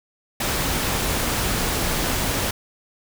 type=noise; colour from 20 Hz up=pink; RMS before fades=-23 dBFS; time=0.4-2.51 s; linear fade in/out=5 ms; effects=none